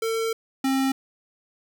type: tone pair in turn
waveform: square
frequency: 450.9 / 267.4 Hz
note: A4 / C4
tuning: +42 / +38 cents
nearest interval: major sixth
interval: 904 cents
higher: first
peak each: -24 / -21 dBFS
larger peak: second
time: 0.02-0.33 / 0.64-0.92 s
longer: first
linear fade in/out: 5 ms
effects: 10-bit